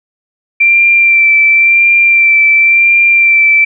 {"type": "tone with vibrato", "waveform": "sine", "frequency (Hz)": 2354, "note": "D7", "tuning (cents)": 3, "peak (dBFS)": -4, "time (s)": [0.6, 3.65], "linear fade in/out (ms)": 10, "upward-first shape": "sine", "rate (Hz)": 0.94, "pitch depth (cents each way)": 21, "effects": []}